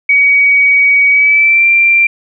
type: tone with pitch glide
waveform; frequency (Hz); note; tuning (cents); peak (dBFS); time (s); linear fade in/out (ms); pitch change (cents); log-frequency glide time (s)
sine; 2259 to 2364; C#7 to D7; +32 to +11; -5; 0.09-2.07; 5; +79; 1.09-1.67
effects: none